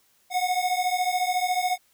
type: beating tone pair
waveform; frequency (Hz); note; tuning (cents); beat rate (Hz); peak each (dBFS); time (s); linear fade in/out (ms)
square; 724 / 738; F#5 / F#5; -38 / -5; 14; -26 / -27; 0.3-1.78; 50
effects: white hiss -64 dBFS RMS until 1.93 s